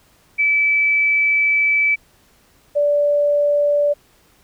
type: tone pair in turn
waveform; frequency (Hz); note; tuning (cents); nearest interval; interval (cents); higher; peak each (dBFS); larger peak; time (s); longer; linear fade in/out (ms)
sine; 2307 / 582.3; D7 / D5; -31 / -15; 2 octaves; 2384; first; -13; neither; 0.38-1.96 / 2.75-3.94; first; 20
effects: pink hiss -55 dBFS RMS until 4.43 s